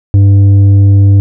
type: tone with tanh clipping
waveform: sine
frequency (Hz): 99.2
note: G2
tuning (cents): +21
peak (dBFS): -3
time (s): 0.14-1.2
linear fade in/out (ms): 0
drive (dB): 6
effects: none